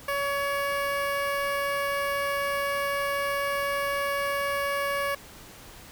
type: tone with notch filter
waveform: 15% pulse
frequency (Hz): 563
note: C#5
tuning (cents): +27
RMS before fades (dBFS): -28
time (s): 0.08-5.15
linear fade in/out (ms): 5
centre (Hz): 6700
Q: 0.99
effects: pink hiss -47 dBFS RMS until 5.91 s